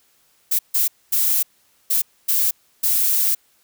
violet noise bursts at uneven times, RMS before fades -18 dBFS, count 6, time 0.51-0.59 / 0.74-0.88 / 1.12-1.43 / 1.9-2.02 / 2.28-2.51 / 2.83-3.35 s, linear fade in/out 10 ms, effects white hiss -60 dBFS RMS until 3.63 s

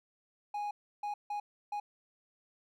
triangle tone bursts at uneven times, 827 Hz, G#5, 8 cents flat, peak -32 dBFS, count 4, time 0.54-0.71 / 1.03-1.14 / 1.3-1.4 / 1.72-1.8 s, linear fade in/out 5 ms, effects none

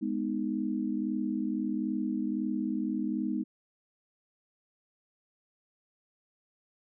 sine chord, G# minor, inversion none, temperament just, 207.7 / 249.2 / 311.5 Hz, G#3 / B3 / D#4, 0 / +16 / +2 cents, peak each -33 dBFS, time 0.01-3.44 s, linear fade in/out 20 ms, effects none

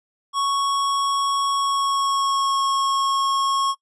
square tone with pitch glide, 1108.7 to 1092.8 Hz, C#6 to C#6, 0 to -25 cents, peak -20 dBFS, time 0.33-3.75 s, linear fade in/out 50 ms, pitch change -25 cents, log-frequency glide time 1.52-2.69 s, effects noise-tail reverb RT60 0.1 s tail -20 dB re dry + resampled to 22050 Hz

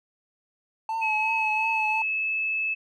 triangle tone with vibrato, 880 Hz, A5, in tune, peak -24 dBFS, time 0.89-2.02 s, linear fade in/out 2 ms, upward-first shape triangle, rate 2.8 Hz, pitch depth 52 cents each way
sine tone with pitch glide, 2564 to 2607 Hz, E7 to E7, -49 to -20 cents, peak -24 dBFS, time 1.01-2.75 s, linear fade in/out 20 ms, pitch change +29 cents, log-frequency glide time 1.28-2.31 s
effects none

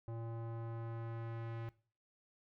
square tone with low-pass filter sweep, 114.9 Hz, A#2, 25 cents flat, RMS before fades -44 dBFS, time 0.08-1.69 s, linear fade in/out 0 ms, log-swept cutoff 810 to 2200 Hz, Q 1.1, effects noise-tail reverb RT60 0.4 s tail -19 dB re dry

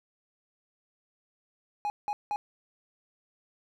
triangle tone bursts, 830.6 Hz, G#5, in tune, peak -26 dBFS, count 3, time 1.85-2.36 s, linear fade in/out 0 ms, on 50 ms, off 180 ms, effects none

